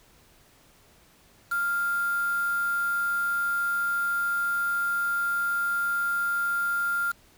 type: tone with quantisation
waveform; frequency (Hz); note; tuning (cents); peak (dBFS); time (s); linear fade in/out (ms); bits
sine; 1396.9; F6; 0; -24; 1.51-7.12; 10; 6
effects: pink hiss -58 dBFS RMS until 7.37 s